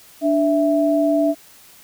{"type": "tone pair together", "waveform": "sine", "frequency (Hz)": [293.7, 659.3], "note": ["D4", "E5"], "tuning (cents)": [0, 0], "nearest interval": "octave + major second", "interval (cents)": 1400, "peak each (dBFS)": -17, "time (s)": [0.21, 1.35], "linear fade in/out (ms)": 50, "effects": ["white hiss -47 dBFS RMS until 1.83 s"]}